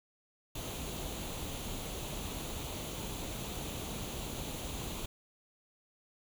pink noise with comb filter, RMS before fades -40 dBFS, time 0.55-5.06 s, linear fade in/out 5 ms, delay 0.29 ms, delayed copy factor +0.55, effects none

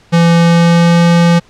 square tone with pitch glide, 169 to 170.77 Hz, E3 to F3, +43 to -39 cents, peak -6 dBFS, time 0.12-1.4 s, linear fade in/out 20 ms, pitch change +18 cents, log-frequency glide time 0.35-1.03 s, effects pink hiss -46 dBFS RMS until 1.49 s + low-pass 6000 Hz 12 dB/octave

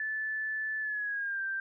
sine tone with pitch glide, 1745 to 1572.7 Hz, A6 to G6, -15 to +5 cents, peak -31 dBFS, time 0-1.6 s, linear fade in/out 2 ms, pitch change -180 cents, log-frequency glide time 0.8-1.43 s, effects none

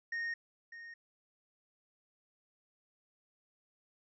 triangle tone with echo, 1852 Hz, A#6, 12 cents flat, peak -33 dBFS, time 0.12-0.34 s, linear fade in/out 5 ms, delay 600 ms, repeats 1, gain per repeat -12 dB, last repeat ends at 0.94 s, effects resampled to 16000 Hz

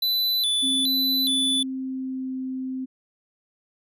square tone with vibrato, 3729 Hz, A#7, in tune, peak -21 dBFS, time 0.02-1.63 s, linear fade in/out 5 ms, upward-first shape square, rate 1.2 Hz, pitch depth 120 cents each way
sine tone with pitch glide, 263.6 to 260.1 Hz, C4 to C4, +13 to -10 cents, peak -27 dBFS, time 0.62-2.86 s, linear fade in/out 20 ms, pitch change -23 cents, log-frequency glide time 1.48-2.35 s
effects none

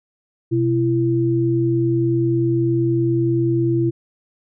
sine tone pair together, 126 / 336.4 Hz, B2 / E4, +35 / +35 cents, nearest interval octave + perfect fourth, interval 1700 cents, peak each -19 / -17 dBFS, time 0.51-3.91 s, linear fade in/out 20 ms, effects none

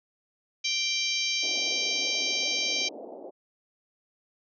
harmonic tone, 784 Hz, G5, in tune, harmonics 3 / 4 / 5 / 6 / 7 / 8, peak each -31 / -32 / -33 / -34 / -34 / -35 dBFS, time 0.64-2.89 s, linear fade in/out 10 ms
white band-pass noise, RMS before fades -42 dBFS, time 1.42-3.31 s, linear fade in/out 20 ms, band 240 to 730 Hz, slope 48 dB/octave
effects none

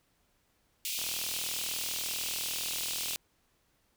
pink high-pass noise, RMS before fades -35 dBFS, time 0.85-3.16 s, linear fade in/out 0 ms, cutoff 2500 Hz, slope 48 dB/octave
click train, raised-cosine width 0.5 ms, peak -29 dBFS, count 88, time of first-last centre 0.99-3.16 s, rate 40.1 Hz
effects pink hiss -72 dBFS RMS until 3.96 s

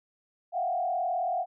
sine tone with frequency modulation, 715 Hz, F5, 41 cents sharp, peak -26 dBFS, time 0.52-1.46 s, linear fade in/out 50 ms, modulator 38.6 Hz, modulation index 1.2, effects none

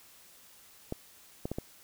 clicks, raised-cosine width 2 ms, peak -20 dBFS, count 4, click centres 0.924 / 1.455 / 1.516 / 1.585 s, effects white hiss -57 dBFS RMS until 1.83 s

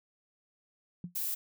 sine tone with exponential decay, 175.8 Hz, F3, 12 cents sharp, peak -33 dBFS, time 1.04-1.15 s, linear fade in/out 2 ms, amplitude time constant 22 ms
violet noise, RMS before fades -34 dBFS, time 1.15-1.35 s, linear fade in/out 10 ms
effects none

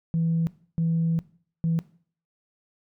sine tone bursts at uneven times, 164.81 Hz, E3, in tune, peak -20 dBFS, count 3, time 0.14-0.47 / 0.78-1.19 / 1.64-1.79 s, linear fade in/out 0 ms, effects noise-tail reverb RT60 0.5 s tail -19 dB re dry + tanh soft clip ceiling -17 dBFS

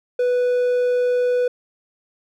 triangle tone, 493.9 Hz, B4, in tune, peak -14 dBFS, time 0.19-1.48 s, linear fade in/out 5 ms, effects none

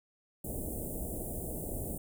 pink band-stop noise, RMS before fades -38 dBFS, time 0.44-1.98 s, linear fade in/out 5 ms, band 690 to 8400 Hz, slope 48 dB/octave, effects none

